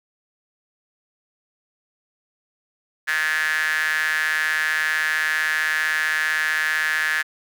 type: tone with high-pass filter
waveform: sawtooth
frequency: 155.56 Hz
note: D#3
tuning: in tune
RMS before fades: -22 dBFS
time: 3.07-7.23 s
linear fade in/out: 20 ms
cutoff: 1700 Hz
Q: 8.7
effects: none